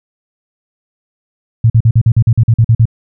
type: tone bursts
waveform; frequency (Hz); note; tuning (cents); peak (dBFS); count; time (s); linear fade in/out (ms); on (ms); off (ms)
sine; 113.9; A#2; -40; -4; 12; 1.64-2.855; 5; 60; 45
effects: none